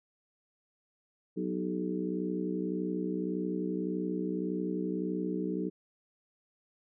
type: harmonic tone with a mistuned harmonic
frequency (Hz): 61.74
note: B1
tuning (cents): 0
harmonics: 3 / 4 / 5 / 6 / 7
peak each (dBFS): -35 / -40 / -35 / -39 / -39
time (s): 1.36-5.7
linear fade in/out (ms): 20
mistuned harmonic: 6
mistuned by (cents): +44
effects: none